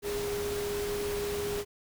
sine tone in noise, 410 Hz, G#4, 22 cents flat, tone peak -31 dBFS, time 0.02-1.65 s, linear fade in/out 50 ms, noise pink, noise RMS -38 dBFS, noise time 0.02-1.65 s, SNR +4 dB, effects none

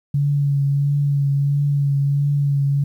sine tone with vibrato, 141.7 Hz, C#3, 38 cents sharp, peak -15 dBFS, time 0.14-2.84 s, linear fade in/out 5 ms, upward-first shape triangle, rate 1.5 Hz, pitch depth 27 cents each way, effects 9-bit

